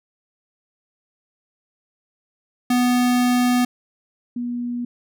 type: tone pair in turn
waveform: square / sine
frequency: 246.9 / 241.8 Hz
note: B3 / B3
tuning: 0 / -36 cents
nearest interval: unison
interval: 36 cents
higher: first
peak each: -16 / -23 dBFS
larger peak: first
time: 2.7-3.65 / 4.36-4.85 s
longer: first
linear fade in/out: 5 ms
effects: none